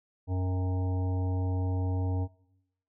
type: harmonic tone with a mistuned harmonic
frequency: 92.5 Hz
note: F#2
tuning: in tune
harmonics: 1 / 3 / 5 / 7 / 9 / 10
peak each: -27 / -37 / -42 / -46 / -46 / -51 dBFS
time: 0.27-2.28 s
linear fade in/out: 50 ms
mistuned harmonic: 9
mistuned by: -60 cents
effects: noise-tail reverb RT60 0.9 s tail -22 dB re dry